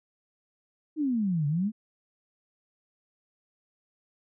sine exponential two-way sweep, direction down then up, 320.8 to 141 to 226.8 Hz, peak -24 dBFS, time 0.96-1.72 s, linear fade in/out 50 ms, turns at 1.47 s, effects none

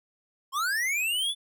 square linear sweep, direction up, 1031 to 3520 Hz, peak -26 dBFS, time 0.52-1.35 s, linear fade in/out 50 ms, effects none

